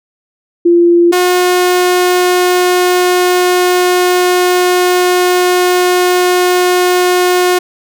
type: tone pair in turn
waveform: sine / sawtooth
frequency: 344.7 / 360.5 Hz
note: F4 / F#4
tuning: -23 / -45 cents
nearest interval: minor second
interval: 78 cents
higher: second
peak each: -4 dBFS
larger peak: neither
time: 0.65-1.12 / 1.12-7.59 s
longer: second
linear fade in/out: 10 ms
effects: none